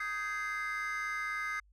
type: chord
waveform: triangle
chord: Ab major seventh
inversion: second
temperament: just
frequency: 1245.9 / 1557.4 / 1661.2 / 2077 Hz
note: Eb6 / G6 / Ab6 / C7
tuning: +2 / -12 / 0 / -13 cents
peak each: -36 / -39 / -39 / -35 dBFS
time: 0-1.6 s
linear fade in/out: 5 ms
effects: tanh soft clip ceiling -27 dBFS + added 50 Hz sine -61 dBFS peak until 1.72 s